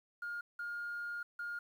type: tone bursts at uneven times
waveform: sine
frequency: 1418 Hz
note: F6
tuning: 26 cents sharp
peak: -37 dBFS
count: 3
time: 0.22-0.41 / 0.59-1.23 / 1.39-1.59 s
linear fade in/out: 5 ms
effects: tanh soft clip ceiling -35 dBFS + 11-bit